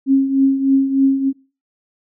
sine tone with tremolo, 270.6 Hz, C#4, 42 cents flat, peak -8 dBFS, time 0.06-1.33 s, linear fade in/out 50 ms, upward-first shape triangle, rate 3.3 Hz, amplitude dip 70%, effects noise-tail reverb RT60 0.3 s tail -18 dB re dry

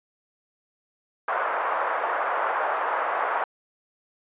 white band-pass noise, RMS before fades -26 dBFS, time 1.28-3.44 s, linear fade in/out 2 ms, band 540 to 1400 Hz, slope 24 dB/octave, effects resampled to 8000 Hz

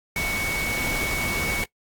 sine tone in noise, 2227 Hz, C#7, 7 cents sharp, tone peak -26 dBFS, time 0.16-1.64 s, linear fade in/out 2 ms, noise pink, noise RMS -29 dBFS, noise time 0.16-1.64 s, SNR 0 dB, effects noise-tail reverb RT60 0.1 s tail -19 dB re dry + AAC 64 kbps

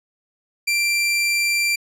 sawtooth tone, 2360 Hz, D7, 8 cents sharp, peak -14 dBFS, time 0.67-1.76 s, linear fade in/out 10 ms, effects low-pass 12000 Hz 12 dB/octave

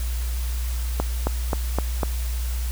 accelerating click train, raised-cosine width 1 ms, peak -8 dBFS, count 5, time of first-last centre 1-2.032 s, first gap 270 ms, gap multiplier 0.97, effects added 60 Hz sine -23 dBFS peak until 2.71 s + white hiss -38 dBFS RMS until 2.71 s

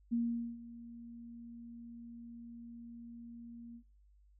sine tone with ADSR envelope, 234.5 Hz, A#3, 11 cents sharp, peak -29 dBFS, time 0.11-3.83 s, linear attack 22 ms, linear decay 440 ms, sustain -18 dB, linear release 75 ms, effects noise-tail reverb RT60 0.4 s tail -24 dB re dry + added 50 Hz sine -62 dBFS peak until 4.39 s

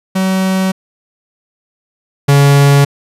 45% pulse tone pair in turn, 189.1 / 141.13 Hz, F#3 / C#3, +38 / +31 cents, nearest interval perfect fourth, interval 507 cents, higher first, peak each -11 / -5 dBFS, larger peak second, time 0.15-0.72 / 2.28-2.85 s, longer neither, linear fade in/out 10 ms, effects resampled to 32000 Hz

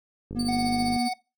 click train, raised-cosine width 3 ms, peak -23 dBFS, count 34, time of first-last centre 0.31-0.963 s, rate 50.5 Hz
triangle tone, 240.4 Hz, B3, 46 cents flat, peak -23 dBFS, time 0.35-1.09 s, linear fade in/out 20 ms
35% pulse tone with tremolo, 4573 Hz, D8, 47 cents flat, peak -29 dBFS, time 0.39-1.13 s, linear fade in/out 5 ms, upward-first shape sine, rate 15 Hz, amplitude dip 75%
harmonic tone, 740 Hz, F#5, in tune, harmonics 1 / 3 / 5 / 7 / 8, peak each -27 / -37 / -51 / -46 / -53 dBFS, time 0.48-1.14 s, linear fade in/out 10 ms
effects noise-tail reverb RT60 0.3 s tail -23 dB re dry

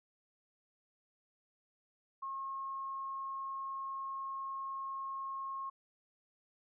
sine tone, 1081 Hz, C#6, 44 cents flat, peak -38 dBFS, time 2.22-5.7 s, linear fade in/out 10 ms, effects none

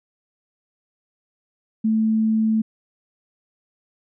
sine tone, 220 Hz, A3, in tune, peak -16 dBFS, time 1.84-2.62 s, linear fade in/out 10 ms, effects none

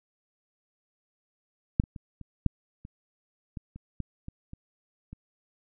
clicks, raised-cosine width 5 ms, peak -8 / -28 / -27 / -30 / -10 / -30 / -24 / -30 / -20 / -26 / -29 / -29 dBFS, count 12, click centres 1.799 / 1.838 / 1.962 / 2.213 / 2.463 / 2.851 / 3.572 / 3.76 / 4.003 / 4.284 / 4.534 / 5.13 s, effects none

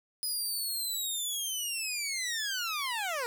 15% pulse linear sweep, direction down, 5020 to 460 Hz, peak -25 dBFS, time 0.23-3.26 s, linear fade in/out 0 ms, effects none

